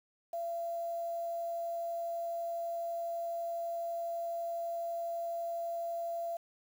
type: tone with quantisation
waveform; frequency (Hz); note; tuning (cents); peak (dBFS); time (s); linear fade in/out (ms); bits
sine; 678; E5; +49; -34; 0.33-6.37; 5; 9
effects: none